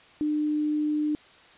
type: tone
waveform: sine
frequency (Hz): 301.1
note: D4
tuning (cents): +43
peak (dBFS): -23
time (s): 0.21-1.15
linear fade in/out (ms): 0
effects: white hiss -53 dBFS RMS until 1.57 s + resampled to 8000 Hz